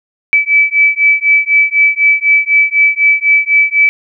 sine beating tone pair, 2301 / 2305 Hz, D7 / D7, -36 / -33 cents, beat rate 4 Hz, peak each -10 dBFS, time 0.33-3.89 s, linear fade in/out 0 ms, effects none

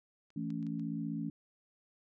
clicks, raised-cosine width 0.2 ms, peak -49 / -39 / -45 / -42 / -45 dBFS, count 5, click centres 0.304 / 0.504 / 0.628 / 0.667 / 0.796 s
sine chord, A major, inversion second, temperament equal with one note detuned, 164.81 / 220 / 280.7 Hz, E3 / A3 / C#4, 0 / 0 / +22 cents, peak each -39 / -39 / -39 dBFS, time 0.36-1.3 s, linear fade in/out 5 ms
effects none

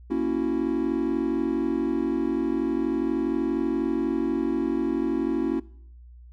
triangle chord, F# dominant seventh, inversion first, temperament equal, 233.1 / 277.2 / 329.6 / 370 Hz, A#3 / C#4 / E4 / F#4, 0 / 0 / 0 / 0 cents, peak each -29 / -25 / -25 / -28 dBFS, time 0.1-5.6 s, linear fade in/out 10 ms, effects noise-tail reverb RT60 0.6 s tail -21 dB re dry + added 60 Hz sine -44 dBFS peak until 6.32 s

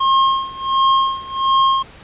square tone with tremolo, 1072 Hz, C6, 42 cents sharp, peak -11 dBFS, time 0-1.83 s, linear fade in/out 10 ms, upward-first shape sine, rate 1.4 Hz, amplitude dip 90%, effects pink hiss -41 dBFS RMS until 2.03 s + resampled to 8000 Hz

